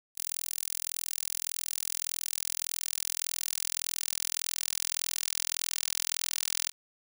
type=tone with high-pass filter sweep; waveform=10% pulse; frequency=41.72 Hz; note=E1; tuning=22 cents sharp; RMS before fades=-34 dBFS; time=0.15-6.72 s; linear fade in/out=50 ms; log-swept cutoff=8700 to 5000 Hz; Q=0.73; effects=none